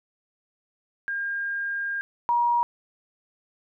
sine tone pair in turn, 1610 / 952.9 Hz, G6 / A#5, +46 / +38 cents, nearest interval major sixth, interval 908 cents, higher first, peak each -26 / -19 dBFS, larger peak second, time 1.08-2.01 / 2.29-2.63 s, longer first, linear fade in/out 0 ms, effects none

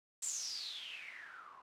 blue noise with low-pass filter sweep, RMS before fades -45 dBFS, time 0.22-1.62 s, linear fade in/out 5 ms, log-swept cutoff 7900 to 980 Hz, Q 10, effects none

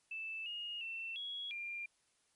sine tone with pitch steps, 2640 / 2859 / 2687 / 3334 / 2392 Hz, E7 / F7 / E7 / G#7 / D7, +2 / +40 / +33 / +6 / +31 cents, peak -40 dBFS, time 0.11-1.86 s, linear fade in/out 5 ms, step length 350 ms, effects white hiss -75 dBFS RMS until 2.35 s + MP3 48 kbps

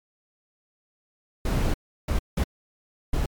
brown noise bursts at uneven times, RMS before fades -23 dBFS, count 4, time 1.45-1.74 / 2.08-2.19 / 2.37-2.44 / 3.13-3.26 s, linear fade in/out 5 ms, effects MP3 96 kbps

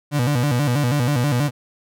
35% pulse tone with vibrato, 133.5 Hz, C3, 35 cents sharp, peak -15 dBFS, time 0.11-1.51 s, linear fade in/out 50 ms, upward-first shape square, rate 6.2 Hz, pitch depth 160 cents each way, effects none

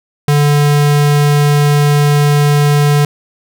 square tone, 146 Hz, D3, 10 cents flat, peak -8 dBFS, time 0.28-3.05 s, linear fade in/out 2 ms, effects none

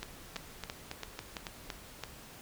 two click trains, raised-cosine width 0.2 ms, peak -21 / -20 dBFS, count 5 / 7, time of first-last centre 0.36-1.468 / 0.03-2.037 s, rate 3.61 / 2.99 Hz, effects pink hiss -51 dBFS RMS until 2.41 s

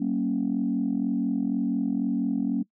sine chord, G diminished, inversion none, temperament equal with one note detuned, 191.08 / 233.1 / 277.2 Hz, G3 / Bb3 / Db4, -44 / 0 / 0 cents, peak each -29 / -26 / -26 dBFS, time 0-2.63 s, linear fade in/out 10 ms, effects noise-tail reverb RT60 0.1 s tail -23 dB re dry + tanh soft clip ceiling -16 dBFS

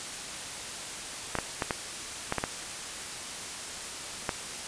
clicks, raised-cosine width 0.5 ms, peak -12 dBFS, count 8, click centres 1.353 / 1.387 / 1.622 / 1.708 / 2.324 / 2.383 / 2.439 / 4.292 s, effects white hiss -38 dBFS RMS until 4.67 s + resampled to 22050 Hz

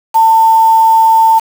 sine tone with quantisation, 896 Hz, A5, 31 cents sharp, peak -4 dBFS, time 0.14-1.4 s, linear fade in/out 20 ms, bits 4, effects none

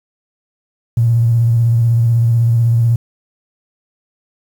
triangle tone with vibrato, 116.54 Hz, A#2, in tune, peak -5 dBFS, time 0.97-2.96 s, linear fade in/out 5 ms, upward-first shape square, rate 16 Hz, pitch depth 29 cents each way, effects tanh soft clip ceiling -7 dBFS + 7-bit

